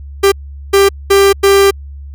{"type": "tone bursts at uneven times", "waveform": "45% pulse", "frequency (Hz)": 395.1, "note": "G4", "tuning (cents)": 14, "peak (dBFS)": -5, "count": 4, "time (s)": [[0.23, 0.32], [0.73, 0.89], [1.1, 1.33], [1.43, 1.71]], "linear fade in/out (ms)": 10, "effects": ["added 70 Hz sine -26 dBFS peak until 2.14 s"]}